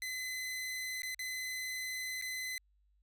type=tone with dropouts; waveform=sawtooth; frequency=2029 Hz; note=B6; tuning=46 cents sharp; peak=-34 dBFS; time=0.02-2.58 s; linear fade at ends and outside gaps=1 ms; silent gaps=1.02-1.032 / 1.146-1.192 / 2.214-2.222 s; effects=added 50 Hz sine -68 dBFS peak until 3.02 s